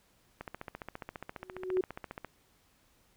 click train, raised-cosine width 0.5 ms, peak -25 dBFS, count 28, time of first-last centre 0.41-2.247 s, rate 14.7 Hz
sine tone with exponential growth, 370 Hz, F#4, in tune, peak -23 dBFS, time 1.39-1.81 s, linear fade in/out 5 ms, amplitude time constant 91 ms
effects pink hiss -68 dBFS RMS until 3.16 s

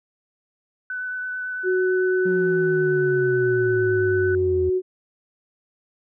sine tone with vibrato, 1500 Hz, F#6, 23 cents sharp, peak -26 dBFS, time 0.9-4.35 s, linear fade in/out 2 ms, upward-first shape triangle, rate 9 Hz, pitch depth 14 cents each way
sine tone, 370 Hz, F#4, in tune, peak -18 dBFS, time 1.63-4.82 s, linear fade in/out 50 ms
triangle exponential sweep, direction down, 185 to 82.41 Hz, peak -24 dBFS, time 2.25-4.7 s, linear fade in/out 10 ms
effects none

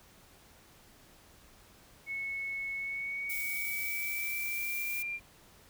sine tone with pitch glide, 2200 to 2385 Hz, C#7 to D7, -14 to +26 cents, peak -34 dBFS, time 2.06-5.2 s, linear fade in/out 50 ms, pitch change +140 cents, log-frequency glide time 2.77-4.99 s
violet noise, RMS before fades -39 dBFS, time 3.29-5.03 s, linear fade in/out 10 ms
effects pink hiss -59 dBFS RMS until 5.69 s

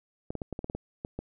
clicks, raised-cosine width 2 ms, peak -21 dBFS, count 10, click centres 0.305 / 0.353 / 0.418 / 0.527 / 0.591 / 0.644 / 0.699 / 0.75 / 1.049 / 1.19 s, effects none

